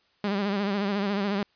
sawtooth tone with vibrato, 200.7 Hz, G3, 41 cents sharp, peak -21 dBFS, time 0.24-1.43 s, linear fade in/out 2 ms, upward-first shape sine, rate 14 Hz, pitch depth 64 cents each way, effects white hiss -66 dBFS RMS until 1.55 s + resampled to 11025 Hz

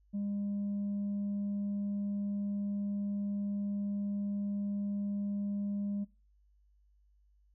sine tone with tanh clipping, 202.4 Hz, G#3, 44 cents flat, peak -33 dBFS, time 0.13-6.05 s, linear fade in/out 20 ms, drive 1 dB, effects noise-tail reverb RT60 0.3 s tail -22 dB re dry + added 50 Hz sine -64 dBFS peak until 7.54 s

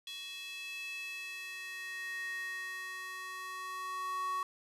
square tone with high-pass filter sweep, 372.9 Hz, F#4, 14 cents sharp, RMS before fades -41 dBFS, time 0.07-4.43 s, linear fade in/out 2 ms, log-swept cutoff 3200 to 1100 Hz, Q 5.5, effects resampled to 32000 Hz

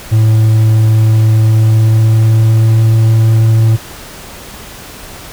triangle tone with pitch glide, 110 to 111.73 Hz, A2 to A2, 0 to +27 cents, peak -3 dBFS, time 0.11-3.77 s, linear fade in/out 20 ms, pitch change +27 cents, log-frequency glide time 1.47-2.76 s, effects pink hiss -30 dBFS RMS until 5.32 s

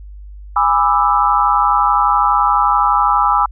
sine chord, E dominant seventh, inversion first, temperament just, 824.1 / 988.9 / 1186.7 / 1318.5 Hz, G#5 / B5 / D6 / E6, -14 / +2 / +18 / 0 cents, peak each -16 dBFS, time 0.56-3.46 s, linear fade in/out 5 ms, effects added 50 Hz sine -31 dBFS peak until 3.51 s

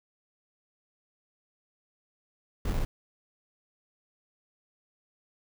brown noise with sample-and-hold, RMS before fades -28 dBFS, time 2.65-2.85 s, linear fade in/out 5 ms, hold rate 1575 Hz, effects none

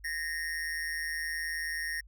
square tone with amplitude modulation, 1850 Hz, A#6, 14 cents flat, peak -30 dBFS, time 0.04-2.01 s, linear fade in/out 10 ms, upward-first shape sine, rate 159 Hz, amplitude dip 70%, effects added 50 Hz sine -51 dBFS peak until 2.07 s

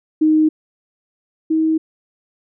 sine tone pair in turn, 311.1 / 318 Hz, D#4 / D#4, 0 / +38 cents, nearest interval unison, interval 38 cents, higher second, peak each -10 / -13 dBFS, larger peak first, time 0.21-0.49 / 1.5-1.78 s, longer neither, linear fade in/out 10 ms, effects none

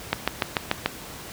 click train, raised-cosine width 0.3 ms, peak -4 dBFS, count 6, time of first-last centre 0.13-0.86 s, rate 6.85 Hz, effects pink hiss -39 dBFS RMS until 1.32 s + high-pass 60 Hz 12 dB/octave

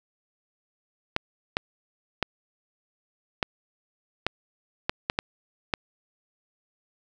clicks, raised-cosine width 0.3 ms, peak -7 dBFS, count 9, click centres 1.164 / 1.569 / 2.227 / 3.428 / 4.266 / 4.895 / 5.099 / 5.189 / 5.738 s, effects none

